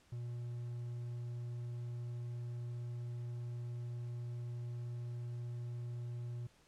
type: tone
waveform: triangle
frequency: 120 Hz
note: B2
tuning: 49 cents flat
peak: -38 dBFS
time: 0.12-6.47 s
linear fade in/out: 5 ms
effects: pink hiss -68 dBFS RMS until 6.67 s + low-pass 9000 Hz 12 dB/octave